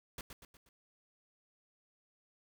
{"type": "noise with echo", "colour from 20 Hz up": "pink", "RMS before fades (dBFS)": -44, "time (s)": [0.18, 0.21], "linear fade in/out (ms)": 2, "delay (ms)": 120, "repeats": 4, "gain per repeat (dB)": -6, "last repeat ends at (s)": 0.69, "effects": []}